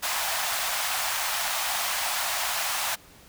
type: high-pass noise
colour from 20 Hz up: pink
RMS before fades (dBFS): -28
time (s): 0.02-2.96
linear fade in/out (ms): 20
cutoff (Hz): 660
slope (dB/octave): 48
effects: pink hiss -52 dBFS RMS until 3.28 s